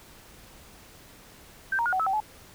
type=tone with pitch steps; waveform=sine; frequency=1563 / 933 / 1434 / 751 / 1303 / 771 / 855 Hz; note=G6 / A#5 / F6 / F#5 / E6 / G5 / A5; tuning=-6 / +1 / +45 / +26 / -20 / -29 / -50 cents; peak=-23 dBFS; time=1.72-2.203 s; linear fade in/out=5 ms; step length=69 ms; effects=pink hiss -51 dBFS RMS until 2.54 s